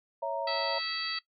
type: chord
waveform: sine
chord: A# diminished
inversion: first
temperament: equal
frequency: 554.4 / 659.3 / 932.3 Hz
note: C#5 / E5 / A#5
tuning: 0 / 0 / 0 cents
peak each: -34 dBFS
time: 0.22-0.79 s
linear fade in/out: 10 ms
type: harmonic tone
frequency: 654 Hz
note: E5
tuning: 14 cents flat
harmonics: 2 / 3 / 4 / 5 / 6 / 7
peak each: -40 / -39 / -41 / -42 / -41 / -35 dBFS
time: 0.47-1.19 s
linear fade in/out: 5 ms
effects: noise-tail reverb RT60 0.1 s tail -17 dB re dry